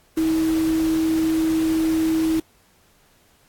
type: tone in noise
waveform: sine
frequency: 320.8 Hz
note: E4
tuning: 47 cents flat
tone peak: -17 dBFS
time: 0.17-2.4 s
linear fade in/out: 5 ms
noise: pink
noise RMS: -34 dBFS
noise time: 0.17-2.4 s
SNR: +14 dB
effects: pink hiss -58 dBFS RMS until 3.48 s + AAC 64 kbps